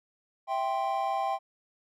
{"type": "chord", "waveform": "triangle", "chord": "C major", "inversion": "first", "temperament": "equal", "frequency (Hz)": [659.3, 784, 1046.5], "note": ["E5", "G5", "C6"], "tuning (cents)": [0, 0, 0], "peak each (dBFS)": [-32, -27, -32], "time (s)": [0.47, 1.39], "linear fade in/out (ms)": 50, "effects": []}